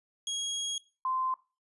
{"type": "tone pair in turn", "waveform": ["25% pulse", "sine"], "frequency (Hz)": [3293, 1037.2], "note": ["G#7", "C6"], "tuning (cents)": [-15, -15], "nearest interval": "octave + minor sixth", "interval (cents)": 2000, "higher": "first", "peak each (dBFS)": -28, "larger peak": "neither", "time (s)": [[0.27, 0.78], [1.05, 1.34]], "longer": "first", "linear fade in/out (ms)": 2, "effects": ["noise-tail reverb RT60 0.3 s tail -19 dB re dry", "resampled to 24000 Hz"]}